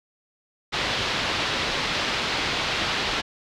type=low-pass noise; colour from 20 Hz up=white; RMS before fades=-26 dBFS; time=0.72-3.22 s; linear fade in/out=20 ms; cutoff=4200 Hz; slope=24 dB/octave; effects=none